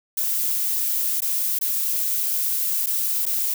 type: noise with dropouts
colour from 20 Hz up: violet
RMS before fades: -23 dBFS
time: 0.17-3.54 s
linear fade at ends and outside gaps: 5 ms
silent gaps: 1.206-1.219 / 1.589-1.611 / 2.862-2.868 / 3.256-3.263 s
effects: none